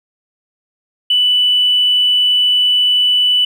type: tone with tanh clipping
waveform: triangle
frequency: 2977 Hz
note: F#7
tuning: 10 cents sharp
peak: -9 dBFS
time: 1.1-3.45 s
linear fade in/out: 5 ms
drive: 1 dB
effects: none